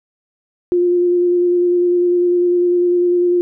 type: tone with vibrato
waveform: sine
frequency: 353 Hz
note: F4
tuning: 19 cents sharp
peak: -11 dBFS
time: 0.72-3.41 s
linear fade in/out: 0 ms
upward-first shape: square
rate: 10 Hz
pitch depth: 11 cents each way
effects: none